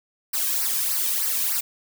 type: noise with flanger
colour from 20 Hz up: blue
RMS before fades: -24 dBFS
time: 0.33-1.61 s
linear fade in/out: 10 ms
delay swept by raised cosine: 0.28 to 1.48 ms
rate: 3.3 Hz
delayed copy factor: -0.8
effects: none